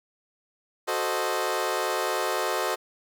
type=chord; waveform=20% pulse; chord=F# diminished seventh; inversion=none; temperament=equal; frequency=370 / 440 / 523.3 / 622.3 Hz; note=F#4 / A4 / C5 / Eb5; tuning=0 / 0 / 0 / 0 cents; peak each=-26 dBFS; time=0.87-2.76 s; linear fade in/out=20 ms; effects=none